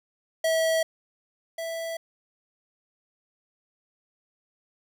square tone pair in turn, 648 / 659.3 Hz, E5 / E5, -30 / 0 cents, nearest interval unison, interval 30 cents, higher second, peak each -22 / -31 dBFS, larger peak first, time 0.44-0.83 / 1.58-1.97 s, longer neither, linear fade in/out 5 ms, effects 10-bit

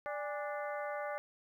harmonic tone with a mistuned harmonic, 293.7 Hz, D4, in tune, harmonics 2 / 3 / 4 / 5 / 6 / 7, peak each -39 / -43 / -45 / -47 / -49 / -50 dBFS, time 0.06-1.18 s, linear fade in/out 0 ms, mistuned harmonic 3, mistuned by -120 cents, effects 12-bit

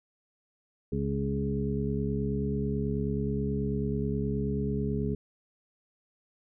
harmonic tone with a mistuned harmonic, 69.3 Hz, C#2, in tune, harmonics 1 / 2 / 3 / 4 / 6, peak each -35 / -32 / -32 / -37 / -34 dBFS, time 0.92-5.15 s, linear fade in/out 5 ms, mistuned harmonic 1, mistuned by -24 cents, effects none

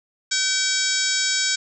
harmonic tone with a mistuned harmonic, 765 Hz, G5, 42 cents flat, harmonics 2 / 3 / 4 / 5 / 6 / 7 / 8 / 9 / 10, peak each -27 / -30 / -31 / -28 / -28 / -26 / -30 / -27 / -29 dBFS, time 0.31-1.56 s, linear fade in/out 10 ms, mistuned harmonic 4, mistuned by +95 cents, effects none

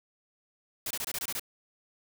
white noise bursts, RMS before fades -34 dBFS, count 8, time 0.86-1.396 s, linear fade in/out 2 ms, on 46 ms, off 24 ms, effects none

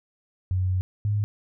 sine tone pair in turn, 92.5 / 103.8 Hz, F#2 / G#2, 0 / 0 cents, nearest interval major second, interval 200 cents, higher second, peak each -21 dBFS, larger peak neither, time 0.51-0.81 / 1.05-1.24 s, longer first, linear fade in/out 0 ms, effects none

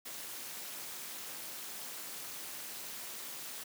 white noise with amplitude modulation, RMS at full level -41 dBFS, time 0.05-3.64 s, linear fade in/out 10 ms, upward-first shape sine, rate 246 Hz, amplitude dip 70%, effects high-pass 150 Hz 12 dB/octave

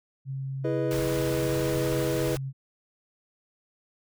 sine tone, 134.7 Hz, C#3, 49 cents flat, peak -30 dBFS, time 0.25-2.53 s, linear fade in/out 50 ms
triangle chord, E major seventh, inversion none, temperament equal, 329.6 / 415.3 / 493.9 / 622.3 Hz, E4 / G#4 / B4 / D#5, 0 / 0 / 0 / 0 cents, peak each -28 / -30 / -28 / -32 dBFS, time 0.64-2.36 s, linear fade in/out 10 ms
pink band-stop noise, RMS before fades -36 dBFS, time 0.91-2.37 s, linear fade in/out 0 ms, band 260 to 740 Hz, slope 96 dB/octave
effects none

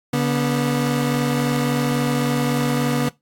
30% pulse tone pair together, 143.41 / 243.3 Hz, D3 / B3, -41 / -26 cents, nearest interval major sixth, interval 915 cents, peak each -18 dBFS, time 0.13-3.09 s, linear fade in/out 5 ms, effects noise-tail reverb RT60 0.2 s tail -21 dB re dry + AAC 64 kbps

